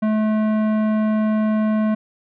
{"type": "tone with tanh clipping", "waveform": "sine", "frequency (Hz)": 215.8, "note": "A3", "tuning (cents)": -33, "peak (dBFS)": -18, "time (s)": [0.02, 1.95], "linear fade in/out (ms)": 10, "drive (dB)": 15, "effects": []}